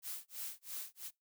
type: noise with tremolo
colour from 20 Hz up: blue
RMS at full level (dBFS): -42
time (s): 0.02-1.11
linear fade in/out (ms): 50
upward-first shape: sine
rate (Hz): 3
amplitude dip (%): 100
effects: noise-tail reverb RT60 0.2 s tail -25 dB re dry